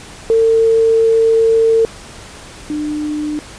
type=tone pair in turn; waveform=sine; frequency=451.3 / 300.3 Hz; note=A4 / D4; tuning=+44 / +39 cents; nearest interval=perfect fifth; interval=705 cents; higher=first; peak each=-8 / -17 dBFS; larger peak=first; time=0.3-1.85 / 2.7-3.39 s; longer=first; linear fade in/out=0 ms; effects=pink hiss -35 dBFS RMS until 3.58 s + resampled to 22050 Hz